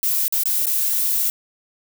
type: noise with dropouts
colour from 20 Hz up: violet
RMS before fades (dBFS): -20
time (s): 0.03-1.3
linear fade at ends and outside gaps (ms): 1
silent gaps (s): 0.281-0.324 / 0.435-0.456 / 0.657-0.667
effects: none